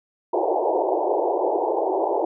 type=band-pass noise; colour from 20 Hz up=pink; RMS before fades=-22 dBFS; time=0.33-2.25 s; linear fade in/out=5 ms; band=330 to 930 Hz; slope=96 dB/octave; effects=none